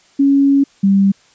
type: tone pair in turn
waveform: sine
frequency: 277.7 / 196.36 Hz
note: C#4 / G3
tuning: +3 / +3 cents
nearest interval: tritone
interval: 600 cents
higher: first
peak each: -8 dBFS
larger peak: neither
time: 0.19-0.64 / 0.83-1.12 s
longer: first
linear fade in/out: 10 ms
effects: white hiss -51 dBFS RMS until 1.34 s + resampled to 16000 Hz